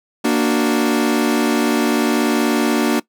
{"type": "chord", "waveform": "40% pulse", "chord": "Bb augmented", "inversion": "none", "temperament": "equal", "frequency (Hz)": [233.1, 293.7, 370], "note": ["Bb3", "D4", "F#4"], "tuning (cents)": [0, 0, 0], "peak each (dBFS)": [-17, -17, -20], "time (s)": [0.24, 3], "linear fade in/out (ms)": 10, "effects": ["noise-tail reverb RT60 0.1 s tail -20 dB re dry"]}